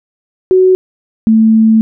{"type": "tone pair in turn", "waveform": "sine", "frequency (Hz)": [372.4, 221.4], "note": ["F#4", "A3"], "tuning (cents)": [11, 11], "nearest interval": "major sixth", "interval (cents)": 900, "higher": "first", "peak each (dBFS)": -4, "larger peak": "neither", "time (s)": [[0.51, 0.75], [1.27, 1.81]], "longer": "second", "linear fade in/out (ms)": 0, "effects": []}